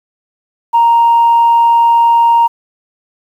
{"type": "tone", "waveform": "sine", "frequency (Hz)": 932.3, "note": "A#5", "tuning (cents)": 0, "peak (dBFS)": -4, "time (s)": [0.73, 2.48], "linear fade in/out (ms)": 20, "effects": ["tanh soft clip ceiling -2 dBFS", "7-bit"]}